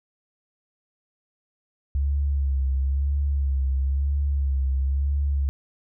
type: tone with vibrato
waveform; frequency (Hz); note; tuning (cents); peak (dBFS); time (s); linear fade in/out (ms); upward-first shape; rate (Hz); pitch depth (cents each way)
sine; 68.8; C#2; -12; -20; 1.95-5.49; 0; sine; 1; 55
effects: none